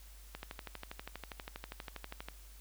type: click train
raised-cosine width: 0.3 ms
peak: -26 dBFS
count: 25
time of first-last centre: 0.35-2.285 s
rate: 12.4 Hz
effects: added 50 Hz sine -52 dBFS peak until 2.6 s + white hiss -60 dBFS RMS until 2.6 s